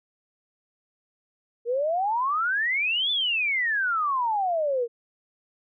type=exponential two-way sweep; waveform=sine; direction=up then down; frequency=456.7 to 3541 to 456.7 Hz; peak=-22 dBFS; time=1.65-4.88 s; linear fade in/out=50 ms; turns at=3.11 s; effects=none